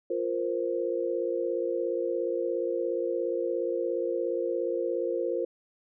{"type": "chord", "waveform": "sine", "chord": "F suspended fourth", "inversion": "none", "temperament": "equal", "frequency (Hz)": [349.2, 466.2, 523.3], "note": ["F4", "Bb4", "C5"], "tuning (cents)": [0, 0, 0], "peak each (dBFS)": -31, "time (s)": [0.1, 5.45], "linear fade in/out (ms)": 5, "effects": []}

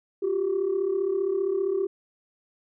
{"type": "tone pair together", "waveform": "sine", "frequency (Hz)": [357, 392.2], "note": ["F4", "G4"], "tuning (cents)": [38, 1], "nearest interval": "major second", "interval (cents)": 163, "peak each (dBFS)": [-27, -23], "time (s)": [0.22, 1.87], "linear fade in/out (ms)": 10, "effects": ["tanh soft clip ceiling -18 dBFS"]}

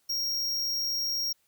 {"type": "tone", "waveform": "square", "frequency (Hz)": 5588, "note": "F8", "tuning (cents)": 0, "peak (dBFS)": -28, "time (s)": [0.09, 1.33], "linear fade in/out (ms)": 10, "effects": ["white hiss -70 dBFS RMS until 1.47 s"]}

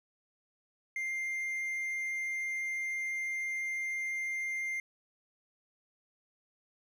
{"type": "tone", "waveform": "triangle", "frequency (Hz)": 2102, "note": "C7", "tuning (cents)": 7, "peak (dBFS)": -31, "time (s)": [0.96, 4.8], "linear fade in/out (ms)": 2, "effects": []}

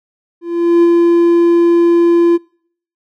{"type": "tone with ADSR envelope", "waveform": "triangle", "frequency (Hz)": 341.7, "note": "F4", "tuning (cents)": -38, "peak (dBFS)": -3, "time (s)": [0.41, 2.38], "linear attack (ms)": 420, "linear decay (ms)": 35, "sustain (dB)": -2, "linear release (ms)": 26, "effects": ["noise-tail reverb RT60 0.6 s tail -26 dB re dry"]}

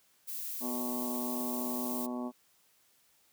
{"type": "noise", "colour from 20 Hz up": "violet", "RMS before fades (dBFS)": -39, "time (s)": [0.27, 2.07], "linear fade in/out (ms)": 20}
{"type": "harmonic tone", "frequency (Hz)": 123.47, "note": "B2", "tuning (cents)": 0, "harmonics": [2, 3, 4, 5, 6, 7, 8, 9], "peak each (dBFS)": [-35, -44, -51, -44, -50, -47, -53, -48], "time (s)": [0.6, 2.32], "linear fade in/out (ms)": 50}
{"effects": ["white hiss -68 dBFS RMS until 3.32 s", "high-pass 60 Hz 12 dB/octave"]}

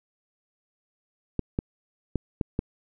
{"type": "clicks", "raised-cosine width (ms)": 3, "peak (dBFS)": -12, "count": 5, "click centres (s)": [1.393, 1.589, 2.157, 2.412, 2.591], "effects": []}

